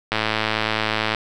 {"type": "click train", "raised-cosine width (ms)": 0.3, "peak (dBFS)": -4, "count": 113, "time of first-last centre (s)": [0.12, 1.148], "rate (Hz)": 109, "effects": []}